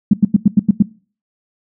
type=tone bursts; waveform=sine; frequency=205.7 Hz; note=G#3; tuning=16 cents flat; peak=-4 dBFS; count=7; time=0.11-0.825 s; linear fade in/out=5 ms; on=25 ms; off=90 ms; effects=noise-tail reverb RT60 0.4 s tail -22 dB re dry